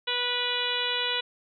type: harmonic tone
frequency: 490 Hz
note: B4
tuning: 14 cents flat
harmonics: 1 / 2 / 3 / 4 / 5 / 6 / 7 / 8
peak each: -36 / -36 / -35 / -37 / -35 / -31 / -32 / -33 dBFS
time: 0.07-1.21 s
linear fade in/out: 10 ms
effects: none